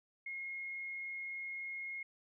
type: tone with frequency modulation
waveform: sine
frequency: 2153 Hz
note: C7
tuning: 49 cents sharp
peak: -40 dBFS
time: 0.26-2.03 s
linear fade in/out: 5 ms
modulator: 23.5 Hz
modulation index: 0.22
effects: none